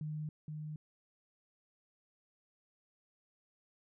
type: tone with echo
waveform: sine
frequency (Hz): 152.8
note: D#3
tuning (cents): -31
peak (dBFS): -37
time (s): 0.01-0.29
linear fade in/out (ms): 2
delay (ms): 470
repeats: 1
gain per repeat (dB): -3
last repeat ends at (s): 0.76
effects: none